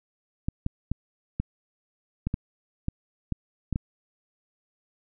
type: clicks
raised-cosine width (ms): 5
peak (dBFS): -14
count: 10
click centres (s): 0.485 / 0.664 / 0.916 / 1.4 / 2.27 / 2.341 / 2.884 / 3.323 / 3.727 / 3.759
effects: none